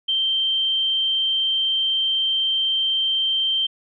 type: tone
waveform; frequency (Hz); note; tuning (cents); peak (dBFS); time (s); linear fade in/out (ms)
sine; 3136; G7; 0; -18; 0.08-3.67; 10
effects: none